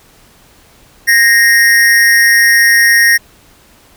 square tone with amplitude modulation, 1861 Hz, A#6, 3 cents flat, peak -3 dBFS, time 1.07-3.18 s, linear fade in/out 20 ms, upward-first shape sine, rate 217 Hz, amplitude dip 65%, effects pink hiss -45 dBFS RMS until 3.96 s

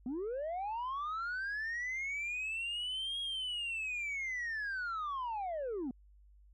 sine linear two-way sweep, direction up then down, 233.1 to 3298 to 233.1 Hz, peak -33 dBFS, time 0.06-5.91 s, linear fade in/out 2 ms, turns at 3.2 s, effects tanh soft clip ceiling -34 dBFS + added 50 Hz sine -58 dBFS peak until 6.53 s

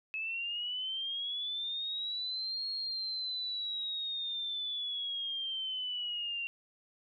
sine linear two-way sweep, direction up then down, 2580 to 4284 to 2753 Hz, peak -34 dBFS, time 0.14-6.47 s, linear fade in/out 0 ms, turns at 2.68 s, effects none

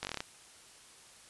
slowing click train, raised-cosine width 0.2 ms, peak -18 dBFS, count 8, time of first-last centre 0.03-0.205 s, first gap 19 ms, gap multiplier 1.09, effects white hiss -56 dBFS RMS until 1.29 s + resampled to 24000 Hz

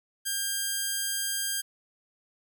5% pulse tone, 1600 Hz, G6, 35 cents sharp, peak -17 dBFS, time 0.25-1.62 s, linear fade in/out 20 ms, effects none

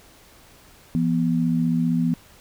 sine tone pair together, 168.81 / 244.1 Hz, E3 / B3, +41 / -20 cents, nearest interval tritone, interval 639 cents, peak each -21 dBFS, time 0.95-2.14 s, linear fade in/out 0 ms, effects pink hiss -51 dBFS RMS until 2.4 s

